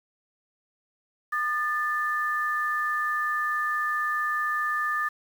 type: tone pair together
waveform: sine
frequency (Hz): 1215.4 / 1760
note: D#6 / A6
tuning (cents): -41 / 0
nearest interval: tritone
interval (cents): 641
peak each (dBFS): -27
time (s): 1.32-5.09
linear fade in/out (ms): 10
effects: 8-bit